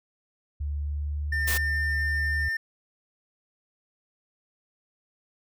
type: tone with pitch glide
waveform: sine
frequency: 72.7 to 74.61 Hz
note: D2 to D2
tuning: -17 to +28 cents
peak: -27 dBFS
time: 0.6-2.49 s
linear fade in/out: 10 ms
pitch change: +45 cents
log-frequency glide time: 0.75-1.75 s
type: tone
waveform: triangle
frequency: 1802 Hz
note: A6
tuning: 41 cents sharp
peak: -24 dBFS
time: 1.32-2.57 s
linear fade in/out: 5 ms
type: noise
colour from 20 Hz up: white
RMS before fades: -29 dBFS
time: 1.47-1.58 s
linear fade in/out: 10 ms
effects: none